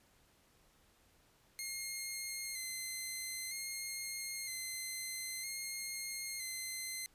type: tone with vibrato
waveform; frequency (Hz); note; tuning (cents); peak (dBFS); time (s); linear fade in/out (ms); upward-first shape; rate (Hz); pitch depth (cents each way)
10% pulse; 2100; C7; +6; -31; 1.59-7.06; 0; square; 0.52; 30
effects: pink hiss -69 dBFS RMS until 7.14 s + resampled to 32000 Hz